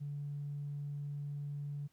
triangle tone with tanh clipping, 144.1 Hz, D3, 33 cents flat, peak -38 dBFS, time 0-1.88 s, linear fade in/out 20 ms, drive 4 dB, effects pink hiss -75 dBFS RMS until 1.92 s

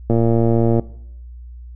click train, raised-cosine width 2 ms, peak -4 dBFS, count 81, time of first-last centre 0.1-0.796 s, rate 115 Hz, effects noise-tail reverb RT60 0.7 s tail -19 dB re dry + added 60 Hz sine -33 dBFS peak until 1.75 s

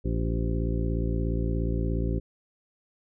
harmonic tone with a mistuned harmonic, 57 Hz, A#1, 38 cents flat, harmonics 1 / 2 / 3 / 4 / 5 / 6 / 7 / 9, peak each -27 / -31 / -33 / -38 / -35 / -40 / -36 / -41 dBFS, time 0.04-2.2 s, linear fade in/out 20 ms, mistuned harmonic 7, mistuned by -47 cents, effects none

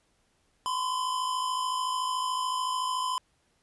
square tone pair together, 1015 / 1068.7 Hz, B5 / C6, +47 / +36 cents, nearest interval minor second, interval 89 cents, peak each -29 / -37 dBFS, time 0.66-3.18 s, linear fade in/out 0 ms, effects pink hiss -70 dBFS RMS until 3.62 s + resampled to 24000 Hz

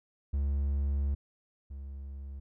triangle tone pair in turn, 70 / 68.8 Hz, C#2 / C#2, +18 / -12 cents, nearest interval unison, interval 30 cents, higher first, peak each -25 / -37 dBFS, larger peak first, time 0.33-1.15 / 1.7-2.4 s, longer first, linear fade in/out 10 ms, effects none

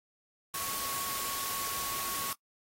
sine tone in noise, 1108.7 Hz, C#6, in tune, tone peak -39 dBFS, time 0.54-2.33 s, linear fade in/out 2 ms, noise white, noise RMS -36 dBFS, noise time 0.54-2.33 s, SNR -6 dB, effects noise-tail reverb RT60 0.1 s tail -24 dB re dry + AAC 48 kbps

